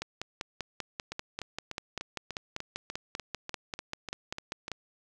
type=two click trains; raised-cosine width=0.2 ms; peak=-17 / -20 dBFS; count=25 / 13; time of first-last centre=0.02-4.717 / 1.12-4.681 s; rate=5.11 / 3.37 Hz; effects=none